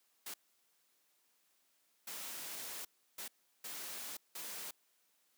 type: noise bursts at uneven times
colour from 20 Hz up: white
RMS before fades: -45 dBFS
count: 5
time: 0.26-0.34 / 2.07-2.85 / 3.18-3.28 / 3.64-4.17 / 4.35-4.71 s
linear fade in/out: 5 ms
effects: white hiss -75 dBFS RMS until 5.37 s + high-pass 200 Hz 12 dB/octave